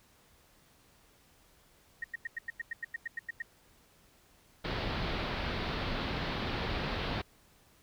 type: tone bursts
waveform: sine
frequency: 1864.7 Hz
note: A#6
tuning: in tune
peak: -33 dBFS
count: 13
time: 2.02-3.422 s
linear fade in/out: 5 ms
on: 22 ms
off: 93 ms
type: low-pass noise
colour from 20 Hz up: pink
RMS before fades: -35 dBFS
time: 4.64-7.22 s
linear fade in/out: 10 ms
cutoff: 4500 Hz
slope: 48 dB/octave
effects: pink hiss -64 dBFS RMS until 7.82 s